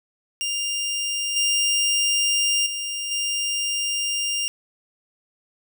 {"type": "tone with level steps", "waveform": "20% pulse", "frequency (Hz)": 2800, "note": "F7", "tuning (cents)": 4, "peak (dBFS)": [-19, -14, -22, -18], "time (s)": [0.41, 4.48], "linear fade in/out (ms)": 0, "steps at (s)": [1.36, 2.66, 3.11], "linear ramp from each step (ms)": 5, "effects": []}